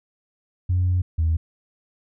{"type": "tone pair in turn", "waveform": "sine", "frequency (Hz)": [90.5, 80.92], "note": ["F#2", "E2"], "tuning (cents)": [-38, -32], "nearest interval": "major second", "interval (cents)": 194, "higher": "first", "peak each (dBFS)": -16, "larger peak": "neither", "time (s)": [[0.69, 1.02], [1.18, 1.37]], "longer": "first", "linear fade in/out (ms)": 10, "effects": ["tanh soft clip ceiling -14 dBFS"]}